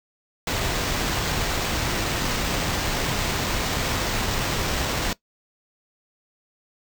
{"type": "noise with sample-and-hold", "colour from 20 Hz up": "pink", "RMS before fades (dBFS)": -25, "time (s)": [0.47, 5.13], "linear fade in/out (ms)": 2, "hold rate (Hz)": 11025, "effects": ["noise-tail reverb RT60 0.1 s tail -19 dB re dry"]}